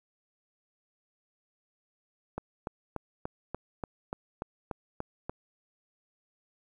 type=click train; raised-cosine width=1 ms; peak=-20 dBFS; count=11; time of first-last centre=2.38-5.295 s; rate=3.43 Hz; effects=10-bit